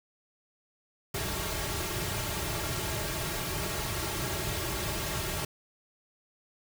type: noise with comb filter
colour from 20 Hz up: pink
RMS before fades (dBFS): -33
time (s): 1.14-5.45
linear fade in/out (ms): 5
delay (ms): 4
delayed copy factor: -0.75
effects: none